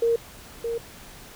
sine tone with echo, 464.1 Hz, A#4, 8 cents flat, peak -18 dBFS, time 0.02-0.16 s, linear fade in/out 5 ms, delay 620 ms, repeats 1, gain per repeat -7 dB, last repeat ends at 0.78 s, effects pink hiss -45 dBFS RMS until 1.35 s

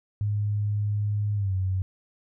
sine tone with pitch glide, 103.83 to 94.12 Hz, G#2 to F#2, 0 to +30 cents, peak -23 dBFS, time 0.21-1.82 s, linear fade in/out 0 ms, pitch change -170 cents, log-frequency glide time 1.35-1.54 s, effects none

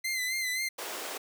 sawtooth tone with vibrato, 2052 Hz, C7, 34 cents flat, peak -26 dBFS, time 0.04-0.69 s, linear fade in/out 10 ms, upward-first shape sine, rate 3.8 Hz, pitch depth 51 cents each way
pink high-pass noise, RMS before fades -38 dBFS, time 0.78-1.18 s, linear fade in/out 10 ms, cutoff 350 Hz, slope 24 dB/octave
effects none

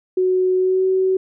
sine tone with pitch glide, 370 to 376.9 Hz, F#4 to F#4, 0 to +32 cents, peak -14 dBFS, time 0.17-1.17 s, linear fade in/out 5 ms, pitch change +32 cents, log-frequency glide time 0.56-0.85 s, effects none

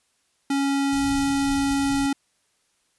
square tone, 277.2 Hz, C#4, in tune, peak -21 dBFS, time 0.5-2.13 s, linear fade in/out 5 ms
pink band-stop noise, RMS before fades -34 dBFS, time 0.92-2.07 s, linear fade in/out 10 ms, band 160 to 4200 Hz, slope 24 dB/octave
effects white hiss -68 dBFS RMS until 2.98 s + resampled to 24000 Hz

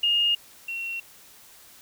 sine tone pair in turn, 2841 / 2730 Hz, F7 / F7, +29 / -40 cents, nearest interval minor second, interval 69 cents, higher first, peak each -19 / -29 dBFS, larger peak first, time 0.03-0.35 / 0.68-1 s, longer neither, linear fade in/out 5 ms, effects white hiss -51 dBFS RMS until 1.81 s

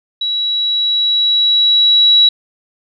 sine tone with level ramp, 3900 Hz, B7, 23 cents flat, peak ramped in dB -15 to -5 dBFS, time 0.21-2.29 s, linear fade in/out 5 ms, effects none

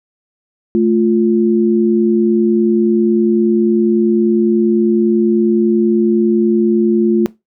sine tone pair together, 219.1 / 349.2 Hz, A3 / F4, -7 / 0 cents, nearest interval minor sixth, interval 807 cents, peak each -12 dBFS, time 0.75-7.26 s, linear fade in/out 0 ms, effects noise-tail reverb RT60 0.2 s tail -19 dB re dry

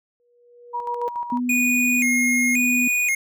sine tone with exponential growth, 481.6 Hz, B4, 44 cents flat, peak -23 dBFS, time 0.2-1.08 s, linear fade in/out 0 ms, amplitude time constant 190 ms
sine tone with tremolo, 958 Hz, A#5, 47 cents sharp, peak -23 dBFS, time 0.73-1.4 s, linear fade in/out 20 ms, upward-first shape square, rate 7 Hz, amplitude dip 55%
sine tone, 246.9 Hz, B3, in tune, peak -21 dBFS, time 1.32-2.88 s, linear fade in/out 5 ms
square tone with vibrato, 2299 Hz, D7, 37 cents flat, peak -19 dBFS, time 1.49-3.15 s, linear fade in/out 5 ms, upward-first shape square, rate 0.94 Hz, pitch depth 120 cents each way
effects none

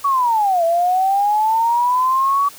sine linear two-way sweep, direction down then up, 1141 to 659.3 to 1141 Hz, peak -13 dBFS, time 0.04-2.49 s, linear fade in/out 10 ms, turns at 0.64 s, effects white hiss -40 dBFS RMS until 2.58 s

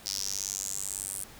square tone with high-pass filter sweep, 49 Hz, G1, in tune, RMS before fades -35 dBFS, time 0.06-1.24 s, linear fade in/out 0 ms, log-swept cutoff 5100 to 9300 Hz, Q 4.7, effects pink hiss -50 dBFS RMS until 1.39 s

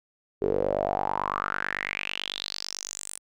sawtooth tone with band-pass filter sweep, 49 Hz, G1, in tune, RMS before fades -30 dBFS, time 0.41-3.19 s, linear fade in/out 20 ms, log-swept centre 400 to 9300 Hz, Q 6.3, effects none

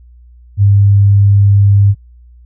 sine tone, 100.5 Hz, G2, 44 cents sharp, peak -4 dBFS, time 0.57-1.95 s, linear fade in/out 50 ms, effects added 60 Hz sine -37 dBFS peak until 2.45 s

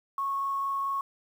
sine tone with frequency modulation, 1100 Hz, C#6, 14 cents flat, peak -27 dBFS, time 0.18-1.01 s, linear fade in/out 2 ms, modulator 24.6 Hz, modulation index 0.32, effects 9-bit

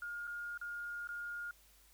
sine tone with dropouts, 1420 Hz, F6, 28 cents sharp, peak -40 dBFS, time 0.02-1.51 s, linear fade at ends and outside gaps 2 ms, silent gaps 0.271-0.275 / 0.576-0.613 / 1.073-1.089 s, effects added 50 Hz sine -67 dBFS peak until 1.93 s + white hiss -66 dBFS RMS until 1.93 s

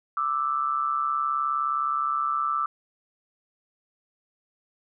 sine tone pair together, 1179.2 / 1318.5 Hz, D6 / E6, +7 / 0 cents, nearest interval major second, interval 193 cents, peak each -26 dBFS, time 0.17-2.66 s, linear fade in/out 2 ms, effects none

